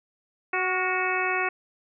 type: harmonic tone with a mistuned harmonic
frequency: 371 Hz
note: F#4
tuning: 5 cents sharp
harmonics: 1 / 2 / 3 / 4 / 5 / 6 / 7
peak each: -31 / -31 / -31 / -31 / -31 / -31 / -31 dBFS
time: 0.53-1.49 s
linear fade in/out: 5 ms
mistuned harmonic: 4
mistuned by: -45 cents
effects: none